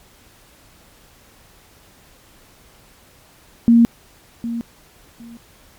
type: tone with echo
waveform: sine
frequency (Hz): 233.1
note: A#3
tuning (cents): 0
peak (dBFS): -7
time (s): 3.68-3.85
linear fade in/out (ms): 0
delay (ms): 760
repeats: 2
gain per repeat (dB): -14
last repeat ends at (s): 5.37
effects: pink hiss -50 dBFS RMS until 5.78 s + MP3 96 kbps